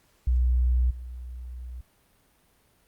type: tone with level steps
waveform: sine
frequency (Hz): 61.74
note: B1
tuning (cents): 0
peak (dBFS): -19 / -35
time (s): 0.27-1.81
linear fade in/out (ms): 5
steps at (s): 0.9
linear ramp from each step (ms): 10
effects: pink hiss -64 dBFS RMS until 2.87 s + Opus 48 kbps